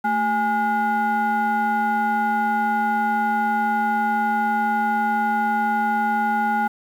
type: tone with frequency modulation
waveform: sine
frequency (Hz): 828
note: G#5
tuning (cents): -5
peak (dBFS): -17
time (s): 0.04-6.68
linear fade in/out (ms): 10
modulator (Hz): 606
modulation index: 0.87
effects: tanh soft clip ceiling -13 dBFS + 8-bit